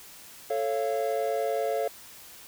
triangle chord, A augmented, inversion none, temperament just, 440 / 550 / 687.5 Hz, A4 / C#5 / E#5, 0 / -14 / -27 cents, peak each -28 dBFS, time 0.5-1.88 s, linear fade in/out 5 ms, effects white hiss -48 dBFS RMS until 2.47 s

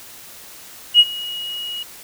sine tone with ADSR envelope, 2894 Hz, F#7, 39 cents flat, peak -3 dBFS, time 0.94-1.83 s, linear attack 55 ms, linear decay 43 ms, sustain -22 dB, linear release 4 ms, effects tanh soft clip ceiling -1 dBFS + white hiss -40 dBFS RMS until 2.03 s

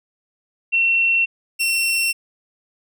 sine / sawtooth tone pair in turn, 2715 / 2715 Hz, F7 / F7, -50 / -50 cents, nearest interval unison, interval 0 cents, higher neither, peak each -14 dBFS, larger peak neither, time 0.72-1.26 / 1.59-2.13 s, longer neither, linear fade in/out 20 ms, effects none

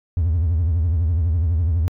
triangle tone with vibrato, 82.9 Hz, E2, 10 cents sharp, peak -13 dBFS, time 0.17-1.88 s, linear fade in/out 0 ms, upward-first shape triangle, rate 12 Hz, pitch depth 200 cents each way, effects tanh soft clip ceiling -11 dBFS

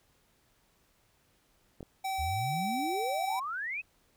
clicks, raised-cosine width 2 ms, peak -30 dBFS, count 2, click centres 1.807 / 1.829 s
square tone, 769 Hz, G5, 33 cents flat, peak -32 dBFS, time 2.04-3.4 s, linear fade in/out 10 ms
sine exponential sweep, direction up, 69.3 to 2637 Hz, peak -33 dBFS, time 2.18-3.82 s, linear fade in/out 20 ms
effects pink hiss -69 dBFS RMS until 4.16 s

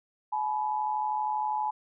sine tone pair together, 853.5 / 986 Hz, G#5 / B5, +47 / -3 cents, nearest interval major second, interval 250 cents, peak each -28 / -32 dBFS, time 0.32-1.71 s, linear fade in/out 10 ms, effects none

